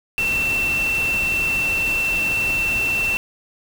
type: tone in noise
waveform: sine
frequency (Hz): 2689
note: E7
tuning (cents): +34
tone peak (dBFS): -18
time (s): 0.18-3.17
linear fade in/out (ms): 0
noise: pink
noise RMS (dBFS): -30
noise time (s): 0.18-3.17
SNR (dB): +9
effects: none